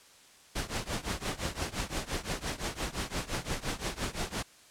pink noise with tremolo, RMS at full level -31 dBFS, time 0.55-4.43 s, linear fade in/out 10 ms, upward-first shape triangle, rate 5.8 Hz, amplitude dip 95%, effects white hiss -57 dBFS RMS until 4.7 s + low-pass 9000 Hz 12 dB/octave

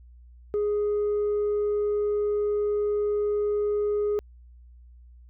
sine tone with tanh clipping, 415.3 Hz, G#4, in tune, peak -23 dBFS, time 0.54-4.19 s, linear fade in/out 0 ms, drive 1 dB, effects added 60 Hz sine -47 dBFS peak until 5.29 s

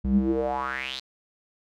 square tone with band-pass filter sweep, 65.41 Hz, C2, in tune, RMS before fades -26 dBFS, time 0.04-1 s, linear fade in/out 10 ms, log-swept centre 130 to 4300 Hz, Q 5.8, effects none

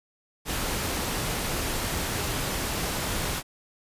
pink noise, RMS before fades -29 dBFS, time 0.45-3.43 s, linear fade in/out 50 ms, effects resampled to 32000 Hz

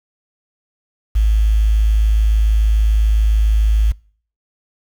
sine tone with quantisation, 53.5 Hz, A1, 48 cents flat, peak -10 dBFS, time 1.15-3.92 s, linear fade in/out 10 ms, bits 6, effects noise-tail reverb RT60 0.5 s tail -25 dB re dry

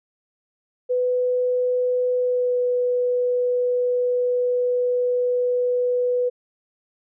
sine tone with pitch glide, 498.5 to 493.9 Hz, B4 to B4, +16 to 0 cents, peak -18 dBFS, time 0.89-6.3 s, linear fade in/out 20 ms, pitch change -16 cents, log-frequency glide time 2.18-2.58 s, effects none

